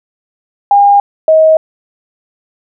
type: tone pair in turn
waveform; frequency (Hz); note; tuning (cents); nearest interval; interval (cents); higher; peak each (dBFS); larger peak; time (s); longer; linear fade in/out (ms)
sine; 808 / 633.2; G#5 / D#5; -48 / +30; major third; 422; first; -3; neither; 0.71-1 / 1.28-1.57; neither; 2
effects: none